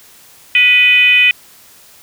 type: tone with frequency modulation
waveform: sine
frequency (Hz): 2489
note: D#7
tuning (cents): 0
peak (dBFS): -6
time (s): 0.55-1.31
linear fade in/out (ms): 2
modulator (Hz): 517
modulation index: 0.77
effects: white hiss -43 dBFS RMS until 2.02 s